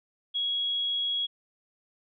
sine tone, 3322 Hz, G#7, in tune, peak -26 dBFS, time 0.34-1.27 s, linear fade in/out 20 ms, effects none

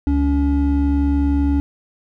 triangle tone pair together, 70.9 / 283.6 Hz, C#2 / C#4, +40 / +40 cents, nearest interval 2 octaves, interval 2400 cents, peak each -15 dBFS, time 0.07-1.6 s, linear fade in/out 0 ms, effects none

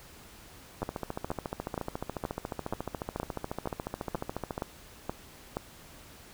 two click trains, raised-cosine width 1 ms, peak -17 / -19 dBFS, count 11 / 54, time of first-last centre 0.83-5.569 / 0.82-4.579 s, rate 2.11 / 14.1 Hz, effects pink hiss -52 dBFS RMS until 6.33 s

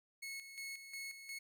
sawtooth tone with tremolo, 2189 Hz, C#7, 22 cents flat, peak -40 dBFS, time 0.22-1.39 s, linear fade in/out 10 ms, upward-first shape square, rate 2.8 Hz, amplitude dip 60%, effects none

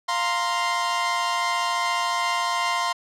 sawtooth chord, F suspended fourth, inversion none, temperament equal, 698.5 / 932.3 / 1046.5 Hz, F5 / Bb5 / C6, 0 / 0 / 0 cents, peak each -25 / -25 / -20 dBFS, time 0.08-2.93 s, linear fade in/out 10 ms, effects low-pass 7000 Hz 12 dB/octave

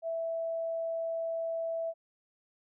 sine tone, 659.3 Hz, E5, in tune, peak -31 dBFS, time 0.02-1.94 s, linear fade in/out 50 ms, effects none

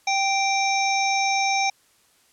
harmonic tone with a mistuned harmonic, 784 Hz, G5, in tune, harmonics 1 / 3 / 5 / 7 / 8, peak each -22 / -24 / -32 / -30 / -31 dBFS, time 0.07-1.7 s, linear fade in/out 5 ms, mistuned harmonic 5, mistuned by -51 cents, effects white hiss -60 dBFS RMS until 2.32 s + low-pass 11000 Hz 12 dB/octave

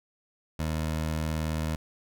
20% pulse tone, 78.7 Hz, D#2, 20 cents sharp, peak -23 dBFS, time 0.59-1.76 s, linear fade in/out 5 ms, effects none

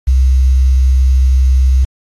sine tone with quantisation, 65 Hz, C2, 11 cents flat, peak -6 dBFS, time 0.07-1.85 s, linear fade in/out 10 ms, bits 6, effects AAC 32 kbps

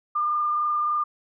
sine tone with frequency modulation, 1203 Hz, D6, 41 cents sharp, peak -21 dBFS, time 0.15-1.04 s, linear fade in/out 10 ms, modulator 23.4 Hz, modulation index 0.53, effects none

